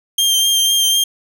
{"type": "tone with vibrato", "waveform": "sawtooth", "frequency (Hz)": 3179, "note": "G7", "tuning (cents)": 24, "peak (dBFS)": -9, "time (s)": [0.18, 1.04], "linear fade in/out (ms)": 5, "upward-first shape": "sine", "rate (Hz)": 4, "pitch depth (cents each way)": 16, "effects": []}